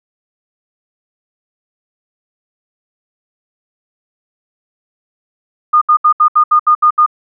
sine tone bursts, 1222 Hz, D#6, 32 cents flat, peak -5 dBFS, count 9, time 5.73-7.063 s, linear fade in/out 10 ms, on 85 ms, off 71 ms, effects none

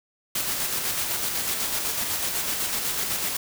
white noise with tremolo, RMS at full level -26 dBFS, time 0.35-3.37 s, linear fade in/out 5 ms, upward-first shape square, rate 8 Hz, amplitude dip 30%, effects none

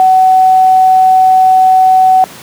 sine tone, 750 Hz, F#5, 23 cents sharp, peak -3 dBFS, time 0-2.24 s, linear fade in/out 0 ms, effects pink hiss -31 dBFS RMS until 2.42 s + high-pass 150 Hz 12 dB/octave

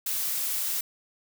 blue noise, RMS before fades -29 dBFS, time 0.06-0.81 s, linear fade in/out 5 ms, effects none

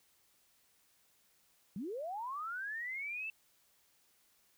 sine linear sweep, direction up, 169.3 to 2680 Hz, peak -38 dBFS, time 1.76-3.3 s, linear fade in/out 2 ms, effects white hiss -71 dBFS RMS until 4.57 s

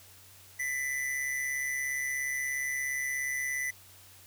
square tone with amplitude modulation, 1994 Hz, B6, 16 cents sharp, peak -29 dBFS, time 0.59-3.71 s, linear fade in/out 10 ms, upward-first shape sine, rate 137 Hz, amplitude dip 50%, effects added 94 Hz sine -60 dBFS peak until 4.26 s + white hiss -55 dBFS RMS until 4.26 s

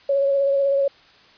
sine tone with vibrato, 554.4 Hz, C#5, in tune, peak -16 dBFS, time 0.09-0.88 s, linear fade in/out 5 ms, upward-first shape sine, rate 16 Hz, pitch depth 21 cents each way, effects white hiss -51 dBFS RMS until 1.37 s + resampled to 11025 Hz

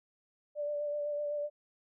sine tone with vibrato, 587.3 Hz, D5, in tune, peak -32 dBFS, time 0.55-1.5 s, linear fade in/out 50 ms, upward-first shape sine, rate 7.9 Hz, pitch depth 20 cents each way, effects none

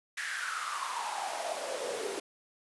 pink noise with high-pass filter sweep, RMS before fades -36 dBFS, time 0.17-2.2 s, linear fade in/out 5 ms, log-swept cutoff 1800 to 380 Hz, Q 6.9, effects resampled to 24000 Hz

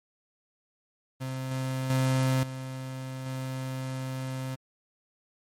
35% pulse tone with level steps, 131 Hz, C3, 2 cents sharp, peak -30 / -27 / -21 / -33 / -30 dBFS, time 1.2-4.56 s, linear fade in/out 20 ms, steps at 1.51 / 1.9 / 2.43 / 3.26 s, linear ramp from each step 2 ms, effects MP3 64 kbps

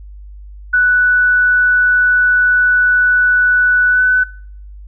sine tone with pitch glide, 1483 to 1501.1 Hz, F#6 to F#6, +4 to +25 cents, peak -8 dBFS, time 0.73-4.24 s, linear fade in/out 10 ms, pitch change +21 cents, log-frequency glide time 3.9-4.02 s, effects noise-tail reverb RT60 0.6 s tail -25 dB re dry + added 50 Hz sine -31 dBFS peak until 4.87 s

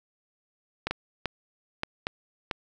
clicks, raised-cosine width 0.3 ms, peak -12 dBFS, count 6, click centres 0.87 / 0.91 / 1.257 / 1.834 / 2.069 / 2.512 s, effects none

